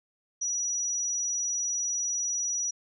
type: tone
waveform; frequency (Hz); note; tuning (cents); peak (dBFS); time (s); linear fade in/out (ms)
sine; 5840; F#8; -24; -27; 0.41-2.71; 10
effects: none